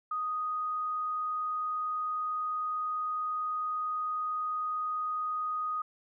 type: tone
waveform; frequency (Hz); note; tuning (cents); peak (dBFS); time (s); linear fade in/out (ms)
sine; 1244.5; D#6; 0; -30; 0.11-5.82; 5
effects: none